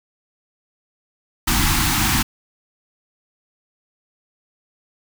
pink band-stop noise, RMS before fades -18 dBFS, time 1.47-2.23 s, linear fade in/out 10 ms, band 350 to 750 Hz, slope 96 dB/octave, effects none

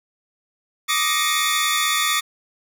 sawtooth tone cluster, 1175 / 1251 / 1871 / 2174 / 3484 Hz, D6 / D#6 / A#6 / C#7 / A7, +1 / +9 / +6 / -34 / -18 cents, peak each -21 / -22 / -22 / -23 / -20 dBFS, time 0.88-2.21 s, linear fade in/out 20 ms, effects none

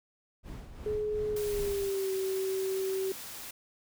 brown noise with tremolo, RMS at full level -40 dBFS, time 0.43-1.91 s, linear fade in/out 50 ms, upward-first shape sine, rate 2.7 Hz, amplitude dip 55%
sine tone with pitch glide, 423.7 to 381.9 Hz, G#4 to G4, +35 to -45 cents, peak -29 dBFS, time 0.86-3.12 s, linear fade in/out 2 ms, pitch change -180 cents, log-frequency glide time 1.31-2.11 s
white noise, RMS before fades -43 dBFS, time 1.36-3.51 s, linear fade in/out 5 ms
effects none

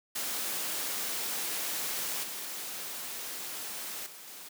white noise with level steps, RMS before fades -34 / -39 / -48 / -46 dBFS, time 0.15-4.49 s, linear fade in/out 10 ms, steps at 2.23 / 4.06 / 4.27 s, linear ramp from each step 5 ms, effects high-pass 200 Hz 12 dB/octave

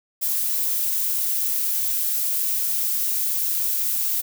violet noise, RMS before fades -23 dBFS, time 0.21-4.22 s, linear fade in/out 20 ms, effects none

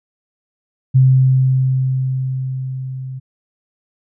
sine tone with level ramp, 130.81 Hz, C3, in tune, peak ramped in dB -6 to -25 dBFS, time 0.94-3.2 s, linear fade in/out 20 ms, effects none

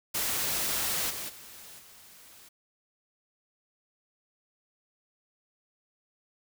white noise with level steps, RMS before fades -30 / -37 / -48 / -53 dBFS, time 0.14-2.49 s, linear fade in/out 10 ms, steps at 1.09 / 1.28 / 1.78 s, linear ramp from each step 20 ms, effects none

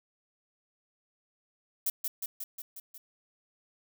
violet noise with echo, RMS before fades -29 dBFS, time 1.86-1.9 s, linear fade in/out 5 ms, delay 180 ms, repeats 6, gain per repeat -3 dB, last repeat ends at 2.98 s, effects none

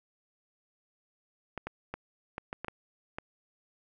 clicks, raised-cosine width 0.5 ms, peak -21 dBFS, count 8, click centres 1.577 / 1.67 / 1.94 / 2.381 / 2.529 / 2.646 / 2.683 / 3.185 s, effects none

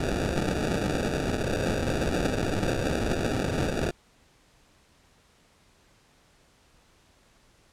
violet noise with sample-and-hold, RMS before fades -27 dBFS, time 0-3.91 s, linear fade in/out 5 ms, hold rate 1050 Hz, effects pink hiss -61 dBFS RMS until 7.72 s + low-pass 9000 Hz 12 dB/octave

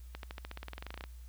accelerating click train, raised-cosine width 0.3 ms, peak -26 dBFS, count 18, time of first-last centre 0.15-1.039 s, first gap 82 ms, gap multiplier 0.94, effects added 60 Hz sine -46 dBFS peak until 1.28 s + white hiss -65 dBFS RMS until 1.28 s

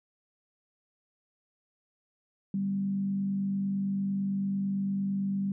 sine tone with frequency modulation, 196 Hz, G3, in tune, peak -27 dBFS, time 2.54-5.52 s, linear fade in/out 2 ms, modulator 48.9 Hz, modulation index 0.32, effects none

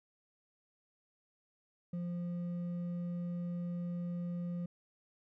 sine tone with hard clipping, 174.61 Hz, F3, in tune, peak -37 dBFS, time 1.93-4.66 s, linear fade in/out 5 ms, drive 4 dB, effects none

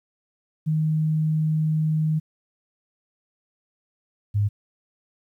sine tone pair in turn, 156 / 103.01 Hz, D#3 / G#2, +5 / -14 cents, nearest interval perfect fifth, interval 719 cents, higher first, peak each -19 / -18 dBFS, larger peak second, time 0.66-2.2 / 4.34-4.49 s, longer first, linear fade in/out 20 ms, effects 10-bit

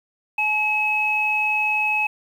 sine tone pair together, 851 / 2568 Hz, G#5 / E7, +42 / -46 cents, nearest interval octave + perfect fifth, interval 1912 cents, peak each -25 / -19 dBFS, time 0.38-2.07 s, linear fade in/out 5 ms, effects 8-bit

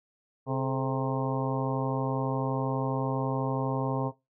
harmonic tone with a mistuned harmonic, 132.1 Hz, C3, 17 cents sharp, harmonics 1 / 2 / 3 / 4 / 5 / 6 / 7 / 8, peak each -30 / -33 / -35 / -36 / -37 / -38 / -38 / -39 dBFS, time 0.46-4.12 s, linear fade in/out 50 ms, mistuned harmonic 3, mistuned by +110 cents, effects noise-tail reverb RT60 0.2 s tail -17 dB re dry

